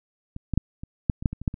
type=clicks; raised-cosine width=5 ms; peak=-22 / -13 / -6 / -23 / -7 / -21 / -8 / -19 / -23 / -10 / -22 dBFS; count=11; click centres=0.364 / 0.537 / 0.576 / 0.835 / 1.098 / 1.225 / 1.258 / 1.33 / 1.416 / 1.478 / 1.541 s; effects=none